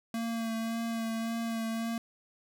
square tone with vibrato, 227.6 Hz, A#3, 41 cents flat, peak -32 dBFS, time 0.14-1.98 s, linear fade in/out 2 ms, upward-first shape sine, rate 1.8 Hz, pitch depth 19 cents each way, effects none

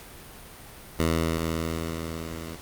10% pulse tone with level ramp, 81.7 Hz, E2, 15 cents flat, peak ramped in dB -13 to -28 dBFS, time 0.99-2.56 s, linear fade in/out 5 ms, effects pink hiss -45 dBFS RMS until 2.61 s + Opus 48 kbps

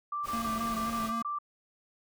sine tone bursts, 1174.7 Hz, D6, in tune, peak -31 dBFS, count 8, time 0.12-1.387 s, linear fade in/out 5 ms, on 140 ms, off 21 ms
pink noise, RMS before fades -42 dBFS, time 0.23-1.12 s, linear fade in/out 50 ms
square tone with vibrato, 225.7 Hz, A3, 44 cents sharp, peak -35 dBFS, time 0.33-1.22 s, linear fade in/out 2 ms, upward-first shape square, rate 3.8 Hz, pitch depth 27 cents each way
effects none

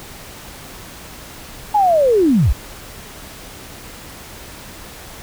sine linear sweep, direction down, 862 to 35.84 Hz, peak -10 dBFS, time 1.74-2.53 s, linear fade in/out 10 ms, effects pink hiss -36 dBFS RMS until 5.22 s

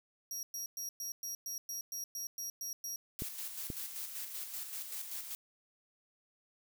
sawtooth tone bursts, 5670 Hz, F8, 25 cents sharp, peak -36 dBFS, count 12, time 0.31-2.96 s, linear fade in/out 2 ms, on 120 ms, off 110 ms
blue noise with tremolo, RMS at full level -41 dBFS, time 3.19-5.35 s, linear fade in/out 0 ms, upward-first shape square, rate 5.2 Hz, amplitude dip 45%
clicks, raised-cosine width 3 ms, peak -26 dBFS, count 2, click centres 3.221 / 3.702 s
effects none

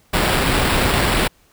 pink noise with sample-and-hold, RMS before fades -17 dBFS, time 0.13-1.28 s, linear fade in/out 10 ms, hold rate 6300 Hz, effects pink hiss -56 dBFS RMS until 1.52 s

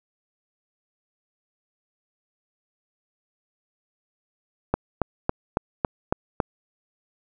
click train, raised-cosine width 1 ms, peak -6 dBFS, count 7, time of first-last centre 4.74-6.402 s, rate 3.61 Hz, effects none

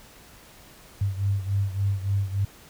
sine beating tone pair, 98 / 101.5 Hz, G2 / G#2, 0 / -39 cents, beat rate 3.5 Hz, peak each -24 / -28 dBFS, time 1.01-2.45 s, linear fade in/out 5 ms, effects pink hiss -50 dBFS RMS until 2.69 s

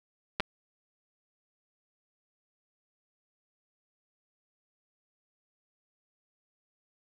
clicks, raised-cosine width 0.3 ms, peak -13 dBFS, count 2, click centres 0.399 / 0.404 s, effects none

